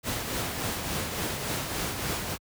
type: noise with tremolo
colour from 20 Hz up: pink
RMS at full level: -29 dBFS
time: 0.03-2.38 s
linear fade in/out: 50 ms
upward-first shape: triangle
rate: 3.5 Hz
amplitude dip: 45%
effects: high-pass 60 Hz 12 dB/octave